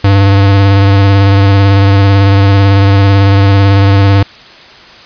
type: tone with vibrato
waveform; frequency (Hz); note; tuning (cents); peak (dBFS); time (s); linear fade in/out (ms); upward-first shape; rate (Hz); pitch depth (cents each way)
square; 98.8; G2; +14; -4; 0.04-4.23; 5; sine; 18; 26
effects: white hiss -34 dBFS RMS until 5.05 s + resampled to 11025 Hz